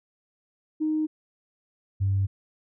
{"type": "tone pair in turn", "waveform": "sine", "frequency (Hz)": [310, 97.64], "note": ["D#4", "G2"], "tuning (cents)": [-6, -6], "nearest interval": "octave + minor sixth", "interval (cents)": 2000, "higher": "first", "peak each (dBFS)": [-22, -20], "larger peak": "second", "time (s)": [[0.8, 1.07], [2, 2.27]], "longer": "neither", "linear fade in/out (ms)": 20, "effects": ["tanh soft clip ceiling -16 dBFS"]}